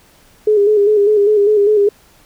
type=tone with vibrato; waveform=sine; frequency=415.3 Hz; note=G#4; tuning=in tune; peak=-8 dBFS; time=0.47-1.89 s; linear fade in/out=5 ms; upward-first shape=square; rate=5 Hz; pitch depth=45 cents each way; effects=pink hiss -49 dBFS RMS until 2.25 s